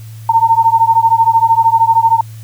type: beating tone pair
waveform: sine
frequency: 903 / 916 Hz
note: A5 / A#5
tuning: +45 / -31 cents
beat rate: 13 Hz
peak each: -10 dBFS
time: 0.29-2.21 s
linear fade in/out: 5 ms
effects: added 111 Hz sine -28 dBFS peak until 2.43 s + white hiss -44 dBFS RMS until 2.43 s